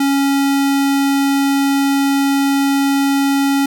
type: tone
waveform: square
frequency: 277.2 Hz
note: C#4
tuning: in tune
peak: -13 dBFS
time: 0-3.66 s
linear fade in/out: 5 ms
effects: none